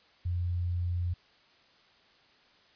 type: tone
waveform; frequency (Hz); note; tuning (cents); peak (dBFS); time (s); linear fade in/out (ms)
sine; 87.9; F2; +12; -28; 0.25-1.14; 10
effects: white hiss -62 dBFS RMS until 2.75 s + resampled to 11025 Hz